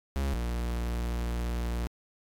45% pulse tone pair in turn, 68.5 / 58.89 Hz, C#2 / A#1, -20 / +18 cents, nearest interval minor third, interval 262 cents, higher first, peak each -27 / -29 dBFS, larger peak first, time 0.16-0.34 / 0.34-1.87 s, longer second, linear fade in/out 0 ms, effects AAC 64 kbps

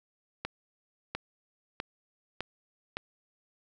accelerating click train, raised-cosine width 0.3 ms, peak -17 dBFS, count 5, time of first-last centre 0.45-2.969 s, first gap 700 ms, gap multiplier 0.93, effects none

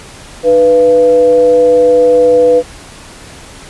sine tone with frequency modulation, 493.9 Hz, B4, in tune, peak -4 dBFS, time 0.43-2.63 s, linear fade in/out 50 ms, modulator 189 Hz, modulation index 0.39, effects pink hiss -33 dBFS RMS until 3.69 s + resampled to 24000 Hz

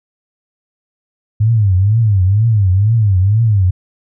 sine tone with vibrato, 102.8 Hz, G#2, 17 cents flat, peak -8 dBFS, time 1.4-3.71 s, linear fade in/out 10 ms, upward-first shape triangle, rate 2.1 Hz, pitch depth 240 cents each way, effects none

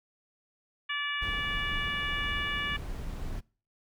harmonic tone, 579 Hz, D5, 25 cents flat, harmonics 2 / 3 / 4 / 5 / 6, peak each -38 / -34 / -36 / -36 / -43 dBFS, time 0.89-2.77 s, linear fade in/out 10 ms
brown noise, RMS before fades -37 dBFS, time 1.21-3.41 s, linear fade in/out 20 ms
effects noise-tail reverb RT60 0.4 s tail -24 dB re dry

